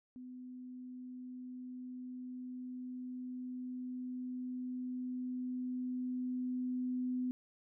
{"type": "tone with level ramp", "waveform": "sine", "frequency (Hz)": 251.9, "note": "B3", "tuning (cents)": 34, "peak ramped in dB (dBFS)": [-46, -33], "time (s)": [0.16, 7.31], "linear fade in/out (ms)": 0, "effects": []}